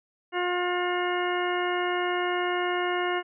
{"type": "harmonic tone", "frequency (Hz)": 356.7, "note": "F4", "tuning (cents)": 37, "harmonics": [1, 2, 3, 4, 5, 6, 8], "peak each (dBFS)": [-28, -31, -33, -34, -35, -36, -37], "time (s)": [0.32, 3.23], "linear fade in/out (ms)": 50, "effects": []}